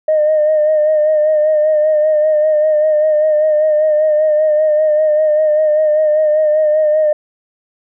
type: tone with vibrato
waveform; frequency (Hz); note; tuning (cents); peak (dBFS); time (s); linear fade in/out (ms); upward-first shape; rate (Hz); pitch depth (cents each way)
sine; 613; D#5; -26; -8; 0.08-7.13; 5; sine; 5.1; 35
effects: tanh soft clip ceiling -5 dBFS